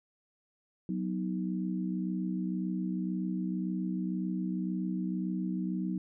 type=chord; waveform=sine; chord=B major; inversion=second; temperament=equal with one note detuned; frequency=185 / 246.9 / 313.8 Hz; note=F#3 / B3 / D#4; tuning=0 / 0 / +15 cents; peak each=-32 / -38 / -37 dBFS; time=0.89-5.98 s; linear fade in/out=2 ms; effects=none